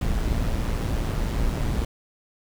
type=noise with amplitude modulation; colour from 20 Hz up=brown; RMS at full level=-22 dBFS; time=0.01-1.85 s; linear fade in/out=5 ms; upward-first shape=sine; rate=114 Hz; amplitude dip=50%; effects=none